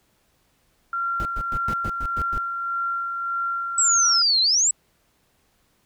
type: tone with tremolo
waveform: sine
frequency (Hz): 1375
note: F6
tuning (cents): -27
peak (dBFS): -22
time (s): 0.93-4.22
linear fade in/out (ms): 2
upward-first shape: sine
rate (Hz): 1.7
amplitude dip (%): 35
type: noise bursts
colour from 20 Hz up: brown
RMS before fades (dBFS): -29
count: 8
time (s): 1.2-2.378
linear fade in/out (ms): 0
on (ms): 51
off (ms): 110
type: exponential two-way sweep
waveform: sine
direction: down then up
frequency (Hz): 7930 to 4009 to 7930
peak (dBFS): -16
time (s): 3.78-4.71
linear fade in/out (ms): 2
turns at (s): 4.41
effects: pink hiss -65 dBFS RMS until 5.85 s